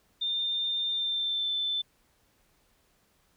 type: tone with pitch glide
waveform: sine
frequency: 3608 to 3530 Hz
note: A7 to A7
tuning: +43 to +5 cents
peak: -27 dBFS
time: 0.21-1.82 s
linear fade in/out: 10 ms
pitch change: -38 cents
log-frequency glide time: 0.88-1.53 s
effects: pink hiss -68 dBFS RMS until 3.36 s